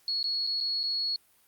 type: tone with dropouts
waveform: sine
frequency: 4348 Hz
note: C#8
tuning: 34 cents flat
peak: -27 dBFS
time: 0.08-1.16 s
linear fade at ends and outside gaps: 1 ms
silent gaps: 0.229-0.241 / 0.467-0.472 / 0.604-0.609 / 0.832-0.837 s
effects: white hiss -64 dBFS RMS until 1.47 s + Opus 48 kbps